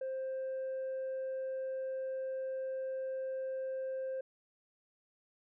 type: tone with tanh clipping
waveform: sine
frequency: 526 Hz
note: C5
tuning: 9 cents sharp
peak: -36 dBFS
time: 0.01-4.21 s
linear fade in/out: 5 ms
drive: 1 dB
effects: none